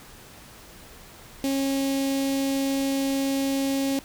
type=tone with notch filter; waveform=sawtooth; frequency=272.7 Hz; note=C#4; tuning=28 cents flat; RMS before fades=-25 dBFS; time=1.44-3.99 s; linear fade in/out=0 ms; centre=1300 Hz; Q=0.56; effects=pink hiss -47 dBFS RMS until 4.04 s